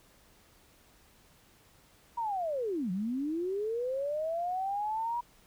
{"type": "linear two-way sweep", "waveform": "sine", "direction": "down then up", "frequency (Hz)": [966, 174.6, 966], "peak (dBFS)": -30, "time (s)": [2.17, 5.21], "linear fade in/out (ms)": 10, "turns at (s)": 2.91, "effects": ["pink hiss -62 dBFS RMS until 5.46 s"]}